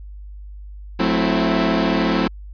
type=chord; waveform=sawtooth; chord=F# half-diminished seventh; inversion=none; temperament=equal with one note detuned; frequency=181.71 / 220 / 261.6 / 329.6 Hz; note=F#3 / A3 / C4 / E4; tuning=-31 / 0 / 0 / 0 cents; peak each=-18 dBFS; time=0.99-2.28 s; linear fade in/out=10 ms; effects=added 50 Hz sine -33 dBFS peak until 2.53 s + resampled to 11025 Hz